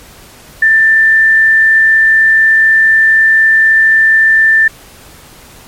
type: tone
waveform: sine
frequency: 1778 Hz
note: A6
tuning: 18 cents sharp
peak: -4 dBFS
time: 0.62-4.68 s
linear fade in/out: 5 ms
effects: pink hiss -37 dBFS RMS until 5.67 s + MP3 64 kbps